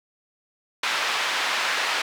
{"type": "band-pass noise", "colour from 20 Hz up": "pink", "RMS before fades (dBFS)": -25, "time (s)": [0.83, 2.02], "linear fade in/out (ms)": 5, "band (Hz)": [1100, 3800], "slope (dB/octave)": 12, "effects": []}